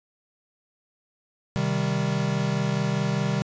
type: chord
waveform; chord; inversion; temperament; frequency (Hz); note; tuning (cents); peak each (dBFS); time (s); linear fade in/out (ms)
square; C minor; none; equal; 130.81 / 155.56 / 196; C3 / Eb3 / G3; 0 / 0 / 0; -28; 1.56-3.42; 0
effects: resampled to 16000 Hz